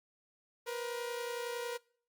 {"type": "tone pair together", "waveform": "sawtooth", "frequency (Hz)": [475.1, 506], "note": ["A#4", "B4"], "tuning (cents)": [33, 42], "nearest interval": "minor second", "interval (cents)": 109, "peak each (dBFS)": [-34, -40], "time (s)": [0.66, 1.78], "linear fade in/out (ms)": 20, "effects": ["noise-tail reverb RT60 0.5 s tail -24 dB re dry", "Opus 48 kbps"]}